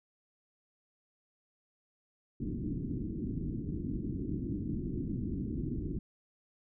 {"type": "low-pass noise", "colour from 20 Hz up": "white", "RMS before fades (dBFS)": -36, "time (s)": [2.4, 5.99], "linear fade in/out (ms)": 5, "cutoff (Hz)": 330, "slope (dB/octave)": 48, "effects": []}